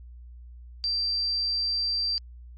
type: tone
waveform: sine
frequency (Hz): 4699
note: D8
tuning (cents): 0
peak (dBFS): -24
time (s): 0.84-2.18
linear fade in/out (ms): 0
effects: added 60 Hz sine -42 dBFS peak until 2.57 s + MP3 32 kbps